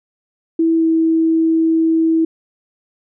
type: tone with pitch glide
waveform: sine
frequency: 327.6 to 324.6 Hz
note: E4 to E4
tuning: -11 to -27 cents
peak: -11 dBFS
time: 0.59-2.25 s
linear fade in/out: 5 ms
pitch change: -16 cents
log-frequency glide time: 0.76-0.85 s
effects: none